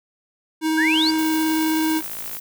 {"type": "tone with vibrato", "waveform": "square", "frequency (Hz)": 316.3, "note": "D#4", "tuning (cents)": 29, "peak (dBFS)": -19, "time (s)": [0.61, 2.02], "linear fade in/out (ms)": 50, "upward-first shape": "triangle", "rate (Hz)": 19, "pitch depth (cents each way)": 12}
{"type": "exponential sweep", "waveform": "sine", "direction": "up", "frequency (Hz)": [1533, 4916], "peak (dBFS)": -18, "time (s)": [0.77, 1.11], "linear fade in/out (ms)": 10}
{"type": "click train", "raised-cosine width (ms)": 0.3, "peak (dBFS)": -21, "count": 80, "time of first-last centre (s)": [0.94, 2.369], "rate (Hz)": 55.3}
{"type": "noise with tremolo", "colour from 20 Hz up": "violet", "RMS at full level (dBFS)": -30, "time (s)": [1.18, 2.4], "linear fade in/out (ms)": 10, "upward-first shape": "sine", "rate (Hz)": 14, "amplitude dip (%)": 30}
{"effects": []}